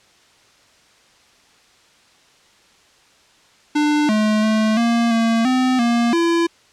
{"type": "tone with pitch steps", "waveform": "square", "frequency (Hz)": [298, 214.2, 217.4, 233.5, 228.2, 256.1, 235.7, 337.2], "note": ["D4", "A3", "A3", "A#3", "A#3", "C4", "A#3", "E4"], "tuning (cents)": [25, -46, -21, 3, -37, -37, 19, 39], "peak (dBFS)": -15, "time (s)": [3.75, 6.47], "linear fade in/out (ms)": 10, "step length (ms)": 340, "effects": ["white hiss -53 dBFS RMS until 6.72 s", "low-pass 6000 Hz 12 dB/octave"]}